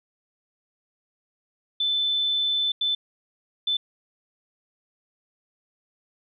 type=tone bursts at uneven times; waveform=sine; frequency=3520 Hz; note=A7; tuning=in tune; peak=-21 dBFS; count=3; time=1.8-2.72 / 2.81-2.95 / 3.67-3.77 s; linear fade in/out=5 ms; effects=none